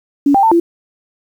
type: tone with pitch steps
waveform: sine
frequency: 283.5 / 790 / 895 / 339.7 Hz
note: C#4 / G5 / A5 / F4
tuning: +39 / +13 / +29 / -48 cents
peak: -7 dBFS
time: 0.26-0.6 s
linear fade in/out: 5 ms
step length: 85 ms
effects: 7-bit